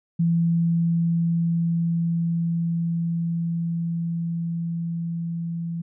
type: tone with level ramp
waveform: sine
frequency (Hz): 168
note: E3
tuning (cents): +33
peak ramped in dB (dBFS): -17 to -26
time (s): 0.19-5.82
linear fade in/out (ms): 10
effects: none